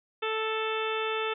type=harmonic tone; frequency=440 Hz; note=A4; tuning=in tune; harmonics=1 / 2 / 3 / 4 / 5 / 6 / 7 / 8; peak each=-31 / -37 / -34 / -40 / -41 / -36 / -42 / -40 dBFS; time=0.22-1.34 s; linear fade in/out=10 ms; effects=none